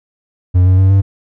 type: tone with pitch steps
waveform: triangle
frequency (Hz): 90.6 / 92.88 / 95.21 / 97.61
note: F#2 / F#2 / G2 / G2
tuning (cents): -36 / +7 / -50 / -7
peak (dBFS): -4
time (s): 0.54-1.02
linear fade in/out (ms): 20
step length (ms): 120
effects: none